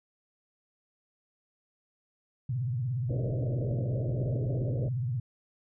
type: tone with vibrato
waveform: sine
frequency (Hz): 123.47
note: B2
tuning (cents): 0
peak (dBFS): -28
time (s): 2.49-5.2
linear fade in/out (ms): 5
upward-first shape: triangle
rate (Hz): 17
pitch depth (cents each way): 230
type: low-pass noise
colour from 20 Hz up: white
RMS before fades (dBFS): -37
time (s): 3.09-4.89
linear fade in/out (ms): 10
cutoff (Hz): 630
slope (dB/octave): 96
effects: none